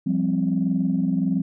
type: chord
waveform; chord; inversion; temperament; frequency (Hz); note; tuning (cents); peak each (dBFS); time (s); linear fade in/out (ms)
sine; F suspended second; none; equal; 174.61 / 196 / 261.6; F3 / G3 / C4; 0 / 0 / 0; -23; 0.06-1.42; 10
effects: tanh soft clip ceiling -11 dBFS